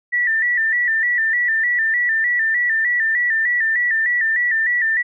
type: tone with vibrato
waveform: sine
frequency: 1864.7 Hz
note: A#6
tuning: in tune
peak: -15 dBFS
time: 0.12-5.03 s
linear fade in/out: 20 ms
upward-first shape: square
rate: 3.3 Hz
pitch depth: 72 cents each way
effects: none